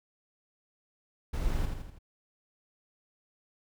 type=noise with echo; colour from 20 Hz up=brown; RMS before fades=-30 dBFS; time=1.33-1.66 s; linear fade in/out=10 ms; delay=82 ms; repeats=4; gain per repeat=-5 dB; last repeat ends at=1.988 s; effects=none